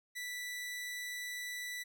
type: tone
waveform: sawtooth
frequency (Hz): 1972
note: B6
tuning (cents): -3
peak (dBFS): -36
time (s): 0.15-1.84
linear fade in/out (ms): 20
effects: none